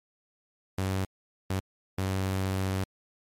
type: tone bursts at uneven times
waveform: sawtooth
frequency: 95.3 Hz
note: G2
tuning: 48 cents flat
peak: -23 dBFS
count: 3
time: 0.78-1.05 / 1.5-1.6 / 1.98-2.84 s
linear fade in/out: 5 ms
effects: MP3 64 kbps